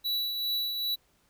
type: tone with tremolo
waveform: square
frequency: 3935 Hz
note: B7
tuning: 7 cents flat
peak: -27 dBFS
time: 0.04-0.96 s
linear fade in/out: 20 ms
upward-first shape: triangle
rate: 2.5 Hz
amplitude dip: 45%
effects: pink hiss -68 dBFS RMS until 1.29 s